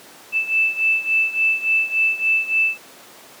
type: beating tone pair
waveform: sine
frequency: 2637 / 2640.5 Hz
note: E7 / E7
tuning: 0 / +2 cents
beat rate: 3.5 Hz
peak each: -18 / -21 dBFS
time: 0.32-2.78 s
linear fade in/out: 50 ms
effects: pink hiss -43 dBFS RMS until 3.4 s + high-pass 300 Hz 12 dB/octave